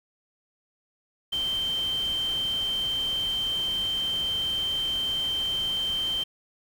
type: tone in noise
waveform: sine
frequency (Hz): 3125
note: G7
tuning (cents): -6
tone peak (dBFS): -25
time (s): 1.32-6.24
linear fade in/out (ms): 10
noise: pink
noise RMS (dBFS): -41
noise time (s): 1.32-6.24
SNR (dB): +13
effects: none